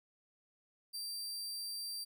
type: tone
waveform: sawtooth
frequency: 4699 Hz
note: D8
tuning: in tune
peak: -37 dBFS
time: 0.93-2.05 s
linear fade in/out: 20 ms
effects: none